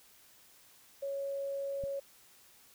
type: tone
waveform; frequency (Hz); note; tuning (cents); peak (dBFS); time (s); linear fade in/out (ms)
sine; 554.4; C#5; 0; -34; 1.02-2; 10
type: click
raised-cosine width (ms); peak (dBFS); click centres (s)
5; -33; 1.838
effects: white hiss -61 dBFS RMS until 2.74 s